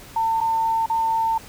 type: tone with dropouts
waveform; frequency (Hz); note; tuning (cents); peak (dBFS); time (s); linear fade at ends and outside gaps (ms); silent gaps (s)
sine; 901; A5; +41; -18; 0.16-1.38; 5; 0.405-0.411 / 0.861-0.898
effects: pink hiss -43 dBFS RMS until 1.48 s